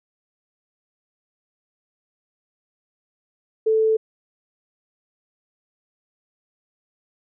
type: tone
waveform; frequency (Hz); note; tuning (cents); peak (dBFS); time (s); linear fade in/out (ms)
sine; 440; A4; 0; -15; 3.66-3.97; 10
effects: none